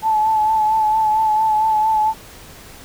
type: tone with vibrato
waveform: sine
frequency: 868 Hz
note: A5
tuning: 24 cents flat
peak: -13 dBFS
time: 0.02-2.14 s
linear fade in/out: 50 ms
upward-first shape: sine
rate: 4.4 Hz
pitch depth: 32 cents each way
effects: pink hiss -40 dBFS RMS until 2.84 s